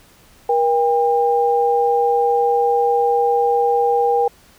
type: tone pair together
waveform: sine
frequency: 476.3 / 801 Hz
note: A#4 / G5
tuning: +37 / +37 cents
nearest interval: major sixth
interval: 900 cents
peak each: -16 dBFS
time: 0.49-4.28 s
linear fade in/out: 5 ms
effects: pink hiss -50 dBFS RMS until 4.58 s